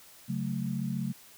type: chord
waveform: sine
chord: F# minor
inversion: second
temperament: equal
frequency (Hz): 138.59 / 185 / 220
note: C#3 / F#3 / A3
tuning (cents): 0 / 0 / 0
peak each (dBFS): -34 / -34 / -34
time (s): 0.28-1.13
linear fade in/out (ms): 20
effects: white hiss -54 dBFS RMS until 1.37 s